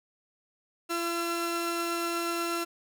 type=tone pair together; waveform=sawtooth; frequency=340.2 / 1352.6 Hz; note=F4 / E6; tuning=-45 / +44 cents; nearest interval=2 octaves; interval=2389 cents; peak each=-27 / -29 dBFS; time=0.89-2.65 s; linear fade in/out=20 ms; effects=none